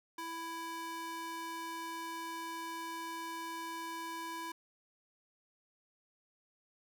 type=tone with high-pass filter; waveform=square; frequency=330.8 Hz; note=E4; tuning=6 cents sharp; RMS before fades=-42 dBFS; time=0.18-4.52 s; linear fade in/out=5 ms; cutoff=690 Hz; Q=2.8; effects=none